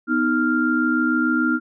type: tone cluster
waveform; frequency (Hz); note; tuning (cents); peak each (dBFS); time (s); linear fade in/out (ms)
sine; 247.3 / 314 / 1394; B3 / D#4 / F6; +3 / +16 / -4; -21; 0.07-1.6; 50
effects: none